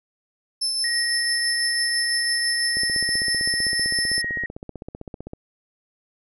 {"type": "tone with tremolo", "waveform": "35% pulse", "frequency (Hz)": 5274, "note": "E8", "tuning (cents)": 0, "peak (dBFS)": -18, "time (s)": [0.61, 4.22], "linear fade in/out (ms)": 10, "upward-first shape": "triangle", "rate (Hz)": 6, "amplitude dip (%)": 35}
{"type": "tone", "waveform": "sine", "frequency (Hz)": 1887, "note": "A#6", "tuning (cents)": 21, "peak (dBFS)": -24, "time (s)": [0.84, 4.46], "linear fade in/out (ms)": 2}
{"type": "click train", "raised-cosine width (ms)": 2, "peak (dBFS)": -21, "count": 41, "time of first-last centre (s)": [2.77, 5.334], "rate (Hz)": 15.6}
{"effects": []}